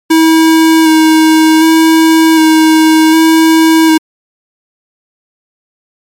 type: tone with vibrato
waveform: square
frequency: 319.5 Hz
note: D#4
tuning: 46 cents sharp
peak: -4 dBFS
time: 0.1-3.98 s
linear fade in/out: 10 ms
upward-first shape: square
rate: 0.66 Hz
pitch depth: 15 cents each way
effects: MP3 64 kbps